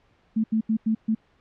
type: tone bursts at uneven times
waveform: sine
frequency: 220.4 Hz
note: A3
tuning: 3 cents sharp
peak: -19 dBFS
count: 5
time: 0.36-0.44 / 0.52-0.61 / 0.69-0.77 / 0.86-0.95 / 1.08-1.15 s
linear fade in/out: 10 ms
effects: pink hiss -63 dBFS RMS until 1.4 s + low-pass 3000 Hz 12 dB/octave